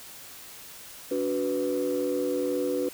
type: chord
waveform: sine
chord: B minor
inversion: first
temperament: equal with one note detuned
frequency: 287.6 / 370 / 493.9 Hz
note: D4 / F#4 / B4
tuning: -36 / 0 / 0 cents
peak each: -29 / -29 / -27 dBFS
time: 1.11-2.89 s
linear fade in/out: 5 ms
effects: tanh soft clip ceiling -19 dBFS + white hiss -45 dBFS RMS until 2.93 s